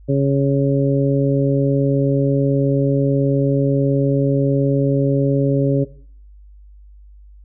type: harmonic tone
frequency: 138.59 Hz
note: C#3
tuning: in tune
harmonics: 1 / 2 / 3 / 4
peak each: -16 / -19 / -21 / -22 dBFS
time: 0.08-5.85 s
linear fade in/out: 20 ms
effects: noise-tail reverb RT60 0.5 s tail -17 dB re dry + added 50 Hz sine -40 dBFS peak until 7.44 s